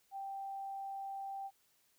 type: tone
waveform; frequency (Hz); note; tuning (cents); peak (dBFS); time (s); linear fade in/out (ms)
sine; 784; G5; 0; -40; 0.11-1.51; 50
effects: white hiss -73 dBFS RMS until 1.98 s